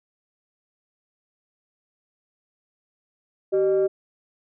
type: tone pair together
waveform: sine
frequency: 384.3 / 610 Hz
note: G4 / D#5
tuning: -34 / -34 cents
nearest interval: minor sixth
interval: 800 cents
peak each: -17 / -23 dBFS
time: 3.52-3.88 s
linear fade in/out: 20 ms
effects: tanh soft clip ceiling -13 dBFS